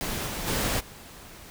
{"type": "noise with level steps", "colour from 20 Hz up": "pink", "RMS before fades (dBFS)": [-31, -33, -27, -46], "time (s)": [0.01, 1.5], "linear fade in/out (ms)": 0, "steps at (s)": [0.26, 0.46, 0.79], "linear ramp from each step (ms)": 20, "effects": []}